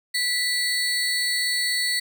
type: tone pair together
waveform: 35% pulse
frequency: 1971 / 4416 Hz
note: B6 / C#8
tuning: -4 / -7 cents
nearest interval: octave + major second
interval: 1397 cents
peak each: -23 dBFS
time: 0.14-2 s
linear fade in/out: 10 ms
effects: none